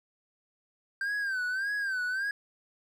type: tone with vibrato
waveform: triangle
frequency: 1568 Hz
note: G6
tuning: in tune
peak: -27 dBFS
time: 1.01-2.31 s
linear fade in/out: 2 ms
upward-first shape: sine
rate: 1.7 Hz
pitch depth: 110 cents each way
effects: none